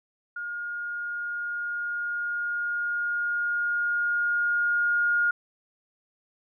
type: tone with level ramp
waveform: sine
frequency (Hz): 1425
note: F6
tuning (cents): +34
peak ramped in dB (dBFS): -31 to -20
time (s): 0.36-5.31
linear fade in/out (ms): 5
effects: none